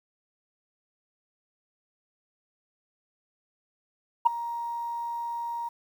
sine tone with ADSR envelope, 939 Hz, A#5, 12 cents sharp, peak -12 dBFS, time 4.25-5.69 s, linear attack 16 ms, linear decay 10 ms, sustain -18 dB, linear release 10 ms, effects tanh soft clip ceiling -9 dBFS + 9-bit

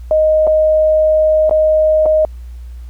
sine tone with dropouts, 622.3 Hz, D#5, in tune, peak -8 dBFS, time 0.11-2.25 s, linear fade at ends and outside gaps 1 ms, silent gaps 0.469-0.474 / 1.495-1.51 / 2.057-2.061 s, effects added 60 Hz sine -27 dBFS peak until 2.89 s + pink hiss -53 dBFS RMS until 2.89 s

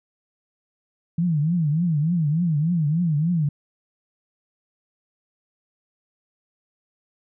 sine tone with vibrato, 160.6 Hz, E3, 45 cents flat, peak -18 dBFS, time 1.18-3.49 s, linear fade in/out 5 ms, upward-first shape triangle, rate 3.4 Hz, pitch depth 210 cents each way, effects none

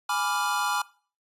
square chord, G# diminished seventh, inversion none, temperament equal, 830.6 / 987.8 / 1174.7 / 1396.9 Hz, G#5 / B5 / D6 / F6, 0 / 0 / 0 / 0 cents, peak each -31 dBFS, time 0.09-0.82 s, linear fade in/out 5 ms, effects noise-tail reverb RT60 0.4 s tail -20 dB re dry + resampled to 32000 Hz

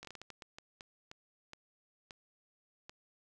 slowing click train, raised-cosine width 0.2 ms, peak -30 dBFS, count 14, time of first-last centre 0.03-2.895 s, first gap 18 ms, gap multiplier 1.37, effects none

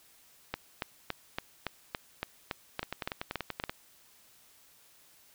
two click trains, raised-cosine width 0.3 ms, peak -18 / -16 dBFS, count 10 / 12, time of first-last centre 2.83-3.695 / 0.54-3.639 s, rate 10.4 / 3.55 Hz, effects white hiss -61 dBFS RMS until 5.34 s

